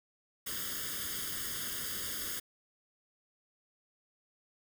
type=noise with comb filter; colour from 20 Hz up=white; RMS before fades=-38 dBFS; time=0.46-2.4 s; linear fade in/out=10 ms; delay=0.6 ms; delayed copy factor=+0.95; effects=none